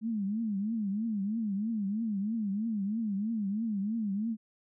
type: tone with vibrato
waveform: sine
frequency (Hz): 211.5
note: G#3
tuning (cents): +32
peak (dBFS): -29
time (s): 0.01-4.37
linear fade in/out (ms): 50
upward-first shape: triangle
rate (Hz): 3.1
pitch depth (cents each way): 180
effects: none